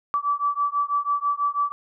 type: beating tone pair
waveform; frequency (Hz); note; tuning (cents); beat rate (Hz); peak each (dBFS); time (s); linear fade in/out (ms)
sine; 1152 / 1158.1; D6 / D6; -34 / -25; 6.1; -24; 0.14-1.72; 0
effects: none